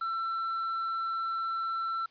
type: tone with quantisation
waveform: triangle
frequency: 1342 Hz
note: E6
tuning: 31 cents sharp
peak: -28 dBFS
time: 0.01-2.06 s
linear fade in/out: 5 ms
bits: 9
effects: white hiss -64 dBFS RMS until 2.1 s + resampled to 11025 Hz